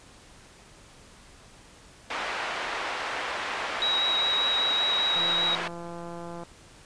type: band-pass noise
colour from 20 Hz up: pink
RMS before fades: -32 dBFS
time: 2.1-5.68 s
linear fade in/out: 5 ms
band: 750 to 2600 Hz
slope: 12 dB/octave
type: tone with vibrato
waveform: sine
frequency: 3837 Hz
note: A#7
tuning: 49 cents sharp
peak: -23 dBFS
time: 3.82-5.55 s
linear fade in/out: 0 ms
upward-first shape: sine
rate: 5.1 Hz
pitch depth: 10 cents each way
type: click train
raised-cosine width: 1 ms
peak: -26 dBFS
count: 219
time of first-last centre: 5.16-6.435 s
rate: 171 Hz
effects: pink hiss -52 dBFS RMS until 6.85 s + resampled to 22050 Hz